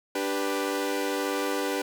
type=chord; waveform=sawtooth; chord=G major; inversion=second; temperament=equal; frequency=293.7 / 392 / 493.9 Hz; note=D4 / G4 / B4; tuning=0 / 0 / 0 cents; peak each=-27 dBFS; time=0.15-1.82 s; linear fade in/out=5 ms; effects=none